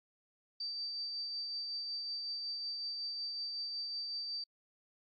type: tone with tremolo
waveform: sine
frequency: 4650 Hz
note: D8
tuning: 18 cents flat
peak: -36 dBFS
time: 0.6-4.44 s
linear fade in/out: 5 ms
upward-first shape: triangle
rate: 5.4 Hz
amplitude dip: 30%
effects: AAC 64 kbps